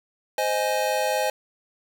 square chord, Ab major, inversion first, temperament just, 519.1 / 623 / 830.6 Hz, C5 / Eb5 / Ab5, -14 / +2 / 0 cents, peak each -27 dBFS, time 0.38-1.3 s, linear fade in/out 2 ms, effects none

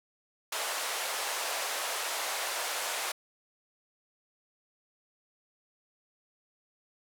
pink band-pass noise, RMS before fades -34 dBFS, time 0.52-3.12 s, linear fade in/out 5 ms, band 560 to 13000 Hz, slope 24 dB/octave, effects none

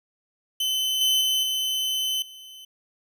40% pulse tone with level steps, 3045 Hz, F#7, 49 cents sharp, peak -22 / -18 / -20 / -23 / -41 dBFS, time 0.6-2.65 s, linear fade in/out 5 ms, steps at 1.01 / 1.21 / 1.43 / 2.22 s, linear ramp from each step 2 ms, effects none

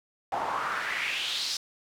pink noise with band-pass filter sweep, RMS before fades -31 dBFS, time 0.32-1.57 s, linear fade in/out 2 ms, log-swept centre 750 to 5100 Hz, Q 3.6, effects none

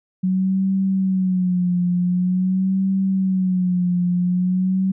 sine tone with vibrato, 184.7 Hz, F#3, 3 cents flat, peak -16 dBFS, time 0.23-4.92 s, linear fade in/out 10 ms, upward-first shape sine, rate 0.46 Hz, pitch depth 70 cents each way, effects none

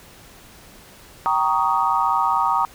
sine chord, Eb dominant seventh, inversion first, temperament just, 777.8 / 933.4 / 1120.1 / 1244.5 Hz, G5 / Bb5 / Db6 / Eb6, -14 / +2 / +18 / 0 cents, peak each -24 / -20 / -24 / -22 dBFS, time 1.26-2.65 s, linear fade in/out 0 ms, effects pink hiss -46 dBFS RMS until 2.74 s

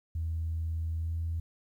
sine tone with pitch glide, 81.4 to 82.58 Hz, E2 to E2, -21 to +4 cents, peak -29 dBFS, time 0.15-1.4 s, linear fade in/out 5 ms, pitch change +25 cents, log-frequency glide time 1-1.12 s, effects tanh soft clip ceiling -25 dBFS + 11-bit

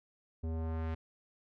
square tone with low-pass filter sweep, 80.8 Hz, E2, 34 cents flat, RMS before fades -36 dBFS, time 0.43-0.95 s, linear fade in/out 10 ms, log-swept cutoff 420 to 2500 Hz, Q 0.86, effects none

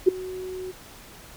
sine tone with ADSR envelope, 370.9 Hz, F#4, 4 cents sharp, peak -9 dBFS, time 0.06-0.72 s, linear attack 24 ms, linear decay 8 ms, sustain -22 dB, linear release 19 ms, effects pink hiss -46 dBFS RMS until 1.36 s

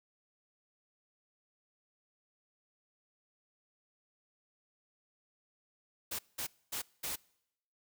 white noise bursts at uneven times, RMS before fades -38 dBFS, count 4, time 6.11-6.19 / 6.38-6.47 / 6.72-6.82 / 7.03-7.16 s, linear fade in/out 10 ms, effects noise-tail reverb RT60 0.8 s tail -25 dB re dry

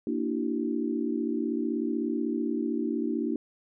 sine chord, E half-diminished seventh, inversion second, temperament equal with one note detuned, 233.1 / 293.7 / 329.6 / 382.8 Hz, Bb3 / D4 / E4 / G4, 0 / 0 / 0 / -41 cents, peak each -31 / -31 / -32 / -35 dBFS, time 0.07-3.36 s, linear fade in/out 2 ms, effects none

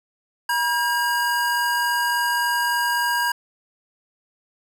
square tone pair together, 960 / 1614.5 Hz, B5 / G#6, -49 / -49 cents, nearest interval major sixth, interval 900 cents, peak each -23 dBFS, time 0.49-3.32 s, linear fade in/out 5 ms, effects none

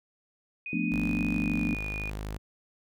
sine tone with pitch glide, 2489 to 2459 Hz, D#7 to D#7, 0 to -21 cents, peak -34 dBFS, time 0.66-2.1 s, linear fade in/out 2 ms, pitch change -21 cents, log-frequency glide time 1.32-1.68 s
sine chord, B half-diminished seventh, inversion second, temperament equal, 174.61 / 220 / 246.9 / 293.7 Hz, F3 / A3 / B3 / D4, 0 / 0 / 0 / 0 cents, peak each -32 dBFS, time 0.73-1.74 s, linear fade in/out 2 ms
sawtooth tone, 51.91 Hz, G#1, in tune, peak -30 dBFS, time 0.91-2.38 s, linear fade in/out 20 ms
effects none

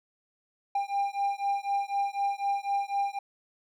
triangle beating tone pair, 797 / 801 Hz, G5 / G5, +28 / +37 cents, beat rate 4 Hz, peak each -28 dBFS, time 0.75-3.19 s, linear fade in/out 5 ms, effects none

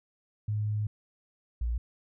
sine tone pair in turn, 105.8 / 58.39 Hz, G#2 / A#1, +33 / +4 cents, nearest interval minor seventh, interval 1029 cents, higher first, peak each -27 dBFS, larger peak neither, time 0.48-0.87 / 1.61-1.78 s, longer first, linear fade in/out 5 ms, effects none

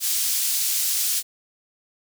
pink high-pass noise, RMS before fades -23 dBFS, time 0-1.23 s, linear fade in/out 50 ms, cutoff 5500 Hz, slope 12 dB/octave, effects none

